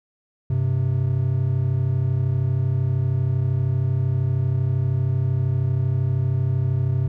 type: tone pair together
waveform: triangle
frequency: 98 / 130.81 Hz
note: G2 / C3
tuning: 0 / 0 cents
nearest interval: perfect fourth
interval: 500 cents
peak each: -21 / -18 dBFS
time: 0.5-7.08 s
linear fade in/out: 5 ms
effects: none